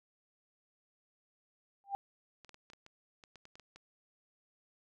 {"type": "tone with exponential growth", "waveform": "sine", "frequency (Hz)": 795, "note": "G5", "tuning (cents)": 24, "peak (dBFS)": -29, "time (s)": [1.84, 1.95], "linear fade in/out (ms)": 0, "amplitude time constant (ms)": 23}
{"type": "clicks", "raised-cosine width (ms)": 0.2, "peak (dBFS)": -37, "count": 12, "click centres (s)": [2.447, 2.493, 2.544, 2.701, 2.734, 2.864, 3.238, 3.357, 3.454, 3.555, 3.597, 3.76]}
{"effects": []}